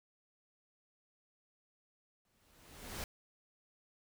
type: noise with exponential growth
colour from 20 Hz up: pink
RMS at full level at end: -40 dBFS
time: 2.25-3.04 s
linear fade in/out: 1 ms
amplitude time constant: 170 ms
effects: none